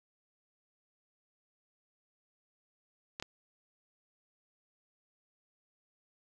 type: clicks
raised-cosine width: 0.2 ms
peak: -21 dBFS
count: 2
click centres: 3.199 / 3.225 s
effects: none